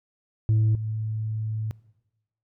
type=tone with level steps; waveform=sine; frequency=109.3 Hz; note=A2; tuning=11 cents flat; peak=-15 / -25 dBFS; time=0.49-1.71 s; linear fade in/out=0 ms; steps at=0.75 s; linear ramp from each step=2 ms; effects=noise-tail reverb RT60 1.0 s tail -21 dB re dry + tanh soft clip ceiling -16 dBFS